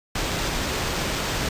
pink noise with sample-and-hold, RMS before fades -26 dBFS, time 0.15-1.49 s, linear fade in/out 5 ms, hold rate 11025 Hz, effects resampled to 32000 Hz

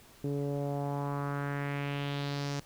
sawtooth tone with low-pass filter sweep, 142.1 Hz, C#3, 43 cents sharp, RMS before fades -34 dBFS, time 0.24-2.6 s, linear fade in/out 2 ms, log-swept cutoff 380 to 6100 Hz, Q 2.6, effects pink hiss -57 dBFS RMS until 2.65 s

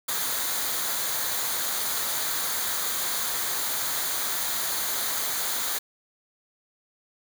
white noise with comb filter, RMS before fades -28 dBFS, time 0.08-5.79 s, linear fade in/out 10 ms, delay 0.37 ms, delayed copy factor -0.55, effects none

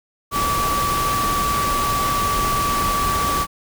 sine tone in noise, 1151 Hz, D6, 35 cents flat, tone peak -19 dBFS, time 0.31-3.47 s, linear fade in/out 50 ms, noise pink, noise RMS -24 dBFS, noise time 0.31-3.47 s, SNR +2 dB, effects none

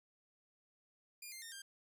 10% pulse tone with pitch steps, 2415 / 2102 / 1830.2 / 1593.3 Hz, D7 / C7 / A#6 / G6, +48 / +7 / -32 / +28 cents, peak -39 dBFS, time 1.22-1.62 s, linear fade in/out 5 ms, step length 100 ms, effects none

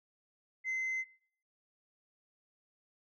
sine tone, 2060 Hz, C7, 28 cents flat, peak -30 dBFS, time 0.64-1.05 s, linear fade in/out 50 ms, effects noise-tail reverb RT60 0.6 s tail -24 dB re dry + tanh soft clip ceiling -31 dBFS

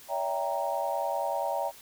sine chord, C# diminished seventh, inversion none, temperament equal with one note detuned, 569 / 659.3 / 784 / 932.3 Hz, C#5 / E5 / G5 / Bb5, +45 / 0 / 0 / 0 cents, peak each -33 dBFS, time 0.08-1.72 s, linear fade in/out 50 ms, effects white hiss -51 dBFS RMS until 1.81 s

